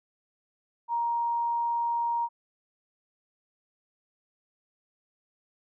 sine tone, 939 Hz, A#5, 12 cents sharp, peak -25 dBFS, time 0.88-2.29 s, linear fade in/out 50 ms, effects none

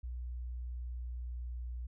sine tone with pitch glide, 61.1 to 60.64 Hz, B1 to B1, -18 to -31 cents, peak -37 dBFS, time 0.03-1.87 s, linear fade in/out 10 ms, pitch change -13 cents, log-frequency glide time 0.25-1.65 s, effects tanh soft clip ceiling -33 dBFS

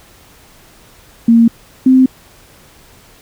sine tone pair in turn, 230.8 / 259.6 Hz, A#3 / C4, -17 / -13 cents, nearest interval major second, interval 204 cents, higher second, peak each -4 dBFS, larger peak neither, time 1.28-1.48 / 1.86-2.06 s, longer neither, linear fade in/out 5 ms, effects pink hiss -44 dBFS RMS until 3.21 s

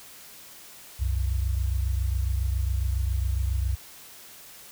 sine tone pair together, 64.61 / 91.9 Hz, C2 / F#2, -21 / -11 cents, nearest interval tritone, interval 610 cents, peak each -24 / -29 dBFS, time 0.99-3.76 s, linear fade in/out 20 ms, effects white hiss -47 dBFS RMS until 4.71 s

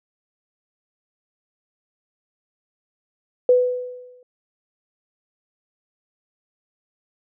sine tone with exponential decay, 497.8 Hz, B4, 14 cents sharp, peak -9 dBFS, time 3.49-4.23 s, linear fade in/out 2 ms, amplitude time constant 160 ms, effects none

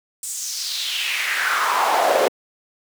brown noise with high-pass filter sweep, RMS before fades -21 dBFS, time 0.23-2.28 s, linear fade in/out 2 ms, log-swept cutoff 8400 to 490 Hz, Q 3.4, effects high-pass 300 Hz 12 dB/octave

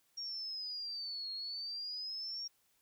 sine exponential two-way sweep, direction down then up, 5600 to 4256 to 5600 Hz, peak -39 dBFS, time 0.17-2.48 s, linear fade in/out 10 ms, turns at 1.32 s, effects white hiss -74 dBFS RMS until 2.81 s

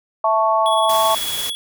sine chord, A major, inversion second, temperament equal, 659.3 / 880 / 1108.7 Hz, E5 / A5 / C#6, 0 / 0 / 0 cents, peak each -18 dBFS, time 0.24-1.15 s, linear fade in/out 5 ms
square tone with tremolo, 3367 Hz, G#7, 23 cents sharp, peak -22 dBFS, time 0.66-1.55 s, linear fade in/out 0 ms, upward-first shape sine, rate 18 Hz, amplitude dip 45%
white noise, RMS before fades -27 dBFS, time 0.89-1.5 s, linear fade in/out 5 ms
effects none

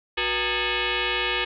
sine tone with frequency modulation, 369.6 Hz, F#4, 2 cents flat, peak -22 dBFS, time 0.17-1.45 s, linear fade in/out 10 ms, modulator 427 Hz, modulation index 7.4, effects none

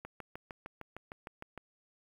click train, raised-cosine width 0.5 ms, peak -28 dBFS, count 11, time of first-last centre 0.05-1.577 s, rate 6.55 Hz, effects 9-bit

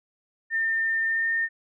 sine tone with pitch glide, 1806 to 1821.7 Hz, A6 to A#6, +45 to -40 cents, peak -22 dBFS, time 0.5-1.49 s, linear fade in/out 50 ms, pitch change +15 cents, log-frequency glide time 1.07-1.29 s, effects none

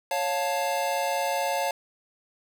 square chord, Db augmented, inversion none, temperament equal with one note detuned, 554.4 / 704.1 / 880 Hz, Db5 / F5 / A5, 0 / +14 / 0 cents, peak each -30 dBFS, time 0.11-1.71 s, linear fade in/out 2 ms, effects none

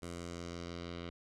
10% pulse tone with low-pass filter sweep, 86.1 Hz, F2, 24 cents flat, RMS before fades -44 dBFS, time 0.02-1.1 s, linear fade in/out 5 ms, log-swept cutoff 9300 to 3500 Hz, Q 1.8, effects none

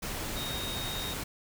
sine tone in noise, 3729 Hz, A#7, in tune, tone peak -37 dBFS, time 0.36-1.14 s, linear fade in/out 10 ms, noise pink, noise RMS -36 dBFS, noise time 0.02-1.24 s, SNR -4 dB, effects none

